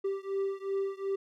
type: beating tone pair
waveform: triangle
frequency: 390.2 / 392.9 Hz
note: G4 / G4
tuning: -8 / +4 cents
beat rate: 2.7 Hz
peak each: -31 / -32 dBFS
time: 0.04-1.16 s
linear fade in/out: 10 ms
effects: none